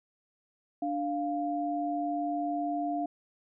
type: tone pair together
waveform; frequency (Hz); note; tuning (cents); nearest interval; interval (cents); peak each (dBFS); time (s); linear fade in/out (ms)
sine; 293.7 / 698.5; D4 / F5; 0 / 0; octave + minor third; 1500; -32 / -31; 0.82-3.06; 5
effects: none